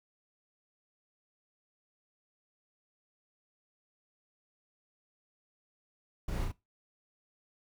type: noise with echo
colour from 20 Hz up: brown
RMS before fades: -35 dBFS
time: 6.28-6.45 s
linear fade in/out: 5 ms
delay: 34 ms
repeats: 2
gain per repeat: -2 dB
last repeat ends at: 6.518 s
effects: noise-tail reverb RT60 0.2 s tail -19 dB re dry